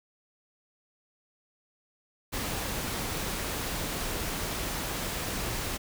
pink noise, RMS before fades -33 dBFS, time 2.32-5.78 s, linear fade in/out 20 ms, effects none

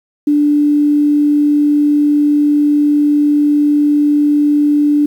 sine tone, 293.7 Hz, D4, in tune, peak -8 dBFS, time 0.27-5.06 s, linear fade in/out 5 ms, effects 7-bit

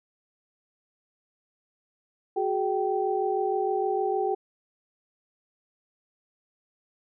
sine tone cluster, 371.7 / 418.2 / 776 Hz, F#4 / G#4 / G5, +8 / +12 / -18 cents, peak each -28 dBFS, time 2.36-4.35 s, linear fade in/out 10 ms, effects none

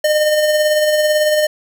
square tone with tremolo, 608 Hz, D#5, 40 cents flat, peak -11 dBFS, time 0.04-1.47 s, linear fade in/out 5 ms, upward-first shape sine, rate 18 Hz, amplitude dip 35%, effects none

